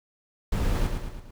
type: noise with echo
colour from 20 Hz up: brown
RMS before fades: -24 dBFS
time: 0.52-0.87 s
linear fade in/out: 5 ms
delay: 110 ms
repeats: 4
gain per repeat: -5 dB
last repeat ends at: 1.31 s
effects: none